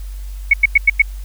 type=tone bursts; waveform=sine; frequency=2217 Hz; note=C#7; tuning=in tune; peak=-5 dBFS; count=5; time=0.51-1.02 s; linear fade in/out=5 ms; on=26 ms; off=95 ms; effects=added 48 Hz sine -25 dBFS peak until 1.24 s + white hiss -46 dBFS RMS until 1.24 s